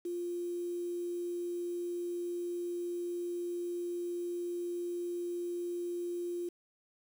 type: tone with quantisation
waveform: sine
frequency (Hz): 349.2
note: F4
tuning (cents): 0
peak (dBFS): -34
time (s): 0.05-6.49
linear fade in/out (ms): 5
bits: 9
effects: none